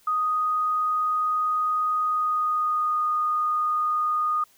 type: tone with pitch glide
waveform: sine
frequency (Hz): 1244.5 to 1230.9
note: D#6 to D#6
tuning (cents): 0 to -19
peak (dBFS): -21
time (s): 0.07-4.44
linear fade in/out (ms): 5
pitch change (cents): -19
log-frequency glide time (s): 2.03-3.06
effects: white hiss -59 dBFS RMS until 4.57 s